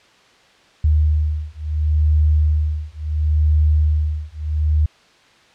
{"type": "beating tone pair", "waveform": "sine", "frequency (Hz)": [76, 76.72], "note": ["D#2", "D#2"], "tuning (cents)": [-40, -24], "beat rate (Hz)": 0.72, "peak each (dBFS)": -17, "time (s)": [0.84, 4.86], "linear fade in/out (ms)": 5, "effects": ["white hiss -51 dBFS RMS until 5.54 s", "low-pass 4000 Hz 12 dB/octave"]}